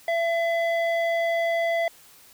square tone with low-pass filter, 672 Hz, E5, 33 cents sharp, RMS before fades -24 dBFS, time 0.08-1.88 s, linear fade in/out 2 ms, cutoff 2300 Hz, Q 1.4, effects white hiss -52 dBFS RMS until 2.33 s

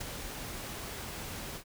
pink noise with ADSR envelope, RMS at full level -36 dBFS, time 0-1.64 s, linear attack 11 ms, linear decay 12 ms, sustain -5 dB, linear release 84 ms, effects none

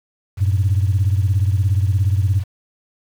sine beating tone pair, 93.5 / 110.5 Hz, F#2 / A2, +19 / +8 cents, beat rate 17 Hz, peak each -14 / -18 dBFS, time 0.37-2.44 s, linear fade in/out 50 ms, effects tanh soft clip ceiling -8 dBFS + 7-bit

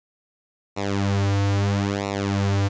sawtooth tone with flanger, 99.7 Hz, G2, 30 cents sharp, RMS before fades -22 dBFS, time 0.76-2.69 s, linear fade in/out 20 ms, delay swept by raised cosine 0.62 to 4.92 ms, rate 0.76 Hz, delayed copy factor -1, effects resampled to 16000 Hz + 9-bit

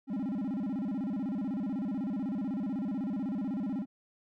triangle tone with vibrato, 233.1 Hz, A#3, in tune, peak -29 dBFS, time 0.07-3.86 s, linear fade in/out 50 ms, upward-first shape square, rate 16 Hz, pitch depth 260 cents each way, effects none

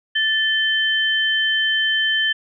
sine tone pair together, 1760 / 3095 Hz, A6 / G7, 0 / -23 cents, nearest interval minor seventh, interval 977 cents, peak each -19 dBFS, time 0.15-2.33 s, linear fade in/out 10 ms, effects none

